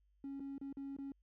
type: tone with dropouts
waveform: triangle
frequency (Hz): 275.8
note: C#4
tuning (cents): -9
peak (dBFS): -39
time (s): 0.24-1.12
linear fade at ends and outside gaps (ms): 2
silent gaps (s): 0.397-0.403 / 0.581-0.613 / 0.727-0.77 / 0.966-0.986
effects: tanh soft clip ceiling -38 dBFS + added 50 Hz sine -70 dBFS peak until 1.22 s